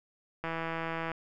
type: click train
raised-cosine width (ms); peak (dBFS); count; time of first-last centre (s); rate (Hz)
0.5; -20; 112; 0.44-1.117; 164
effects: none